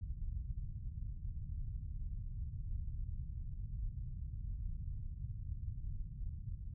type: low-pass noise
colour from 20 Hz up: pink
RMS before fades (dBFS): -42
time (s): 0.01-6.74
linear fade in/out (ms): 5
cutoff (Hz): 120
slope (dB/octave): 24
effects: none